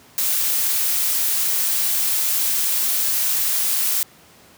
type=noise; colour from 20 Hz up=blue; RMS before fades=-20 dBFS; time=0.18-4.03 s; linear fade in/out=0 ms; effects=pink hiss -49 dBFS RMS until 4.57 s + high-pass 100 Hz 12 dB/octave